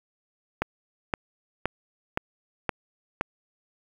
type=click train; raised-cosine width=0.5 ms; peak=-9 dBFS; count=6; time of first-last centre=0.62-3.211 s; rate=1.93 Hz; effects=7-bit